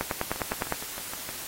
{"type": "two click trains", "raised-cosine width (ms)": 0.5, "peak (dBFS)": [-22, -12], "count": [7, 8], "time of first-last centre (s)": [[0.36, 1.29], [0.01, 0.724]], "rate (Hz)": [6.45, 9.81], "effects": ["white hiss -38 dBFS RMS until 1.47 s", "AAC 48 kbps"]}